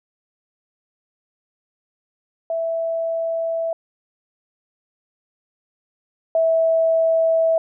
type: tone pair in turn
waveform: sine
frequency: 659.3 / 652.9 Hz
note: E5 / E5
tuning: 0 / -17 cents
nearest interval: unison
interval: 17 cents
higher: first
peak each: -20 / -14 dBFS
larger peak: second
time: 2.5-3.73 / 6.35-7.58 s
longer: neither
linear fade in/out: 2 ms
effects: none